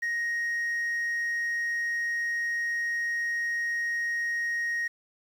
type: tone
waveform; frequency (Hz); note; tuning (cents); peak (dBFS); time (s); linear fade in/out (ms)
sine; 1874; A#6; +9; -24; 0.02-4.88; 10
effects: tanh soft clip ceiling -26 dBFS + 9-bit